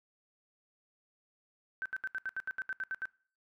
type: tone bursts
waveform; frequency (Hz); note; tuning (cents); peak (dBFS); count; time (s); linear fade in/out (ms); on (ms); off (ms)
sine; 1540; G6; -31; -33; 12; 1.82-3.055; 0; 36; 73
effects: noise-tail reverb RT60 0.5 s tail -24 dB re dry